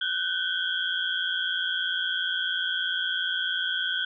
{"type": "tone cluster", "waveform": "sine", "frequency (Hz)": [1484, 1544, 3170, 3347], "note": ["F#6", "G6", "G7", "G#7"], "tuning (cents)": [5, -27, 19, 13], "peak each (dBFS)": -31, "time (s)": [0.01, 4.05], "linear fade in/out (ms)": 5, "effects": []}